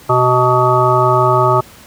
harmonic tone, 125.7 Hz, B2, 31 cents sharp, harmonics 1 / 3 / 5 / 7 / 9 / 10, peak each -16 / -16 / -16 / -16 / -16 / -16 dBFS, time 0.09-1.61 s, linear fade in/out 10 ms, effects pink hiss -40 dBFS RMS until 1.86 s + high-pass 60 Hz 12 dB/octave

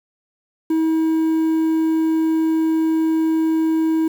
triangle tone with quantisation, 320.6 Hz, E4, 48 cents flat, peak -13 dBFS, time 0.7-4.08 s, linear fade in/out 5 ms, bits 7, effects none

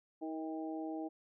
harmonic tone with a mistuned harmonic, 159.2 Hz, D#3, 40 cents sharp, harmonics 2 / 3 / 4 / 5, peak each -39 / -49 / -47 / -47 dBFS, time 0.21-1.09 s, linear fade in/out 20 ms, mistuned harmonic 3, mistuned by -28 cents, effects none

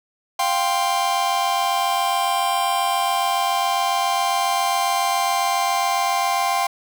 45% pulse chord, F suspended second, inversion none, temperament just, 698.5 / 785.8 / 1047.7 Hz, F5 / G5 / C6, 0 / +4 / +2 cents, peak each -24 / -22 / -23 dBFS, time 0.39-6.67 s, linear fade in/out 5 ms, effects none

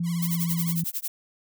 sine tone with pitch glide, 170.7 to 168.74 Hz, F3 to E3, -39 to +41 cents, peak -24 dBFS, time 0-0.84 s, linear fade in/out 5 ms, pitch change -20 cents, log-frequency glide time 0.21-0.52 s
5% pulse tone with vibrato, 1046.5 Hz, C6, in tune, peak -27 dBFS, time 0.03-0.77 s, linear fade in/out 50 ms, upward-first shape triangle, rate 16 Hz, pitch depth 160 cents each way
violet noise with tremolo, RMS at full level -28 dBFS, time 0.22-1.08 s, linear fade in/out 5 ms, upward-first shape sine, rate 11 Hz, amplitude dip 100%
effects none

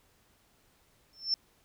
sine tone with exponential growth, 5360 Hz, E8, 28 cents sharp, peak -22 dBFS, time 1.13-1.34 s, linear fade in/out 1 ms, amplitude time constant 45 ms, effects pink hiss -67 dBFS RMS until 1.64 s

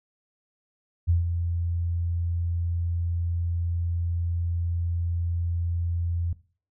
sine tone with ADSR envelope, 85.5 Hz, F2, 36 cents flat, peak -17 dBFS, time 1.07-6.33 s, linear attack 27 ms, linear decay 140 ms, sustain -7 dB, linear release 4 ms, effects noise-tail reverb RT60 0.4 s tail -18 dB re dry

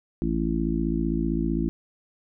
harmonic tone, 55.5 Hz, A1, 16 cents sharp, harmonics 1 / 3 / 4 / 5 / 6, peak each -29 / -29 / -29 / -29 / -29 dBFS, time 0.22-1.69 s, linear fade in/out 0 ms, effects none

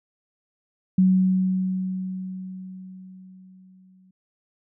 sine tone with exponential decay, 186.6 Hz, F#3, 15 cents sharp, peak -13 dBFS, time 0.98-4.11 s, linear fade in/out 5 ms, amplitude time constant 680 ms, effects none

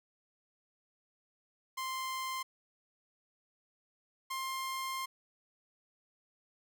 sawtooth tone pair in turn, 1046.5 / 1057.4 Hz, C6 / C6, 0 / +18 cents, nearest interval unison, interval 18 cents, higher second, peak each -32 / -32 dBFS, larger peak neither, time 1.77-2.43 / 4.3-5.06 s, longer second, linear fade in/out 10 ms, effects none

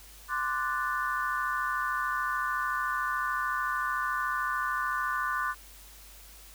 sine chord, D dominant seventh, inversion third, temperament equal with one note detuned, 1041.1 / 1174.7 / 1480 / 1760 Hz, C6 / D6 / F#6 / A6, -9 / 0 / 0 / 0 cents, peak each -34 / -32 / -32 / -37 dBFS, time 0.28-5.55 s, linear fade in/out 50 ms, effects added 50 Hz sine -52 dBFS peak until 6.54 s + white hiss -52 dBFS RMS until 6.54 s

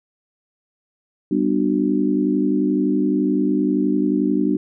sine chord, G major seventh, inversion none, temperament equal with one note detuned, 196 / 246.9 / 298.1 / 370 Hz, G3 / B3 / D4 / F#4, 0 / 0 / +26 / 0 cents, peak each -22 / -22 / -19 / -25 dBFS, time 1.31-4.57 s, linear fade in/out 5 ms, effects none

